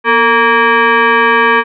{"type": "tone with frequency modulation", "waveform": "sine", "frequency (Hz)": 241.6, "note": "B3", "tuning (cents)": -38, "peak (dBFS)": -6, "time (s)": [0.04, 1.64], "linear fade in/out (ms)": 50, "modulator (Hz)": 696, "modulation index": 2.8, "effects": []}